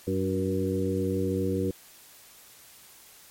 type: harmonic tone with a mistuned harmonic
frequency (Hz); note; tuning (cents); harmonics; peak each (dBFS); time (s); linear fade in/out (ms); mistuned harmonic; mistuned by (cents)
95.3; G2; -48; 1 / 2 / 3 / 4 / 5; -31 / -31 / -31 / -31 / -31; 0.07-1.71; 5; 4; -36
effects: white hiss -52 dBFS RMS until 3.3 s + MP3 64 kbps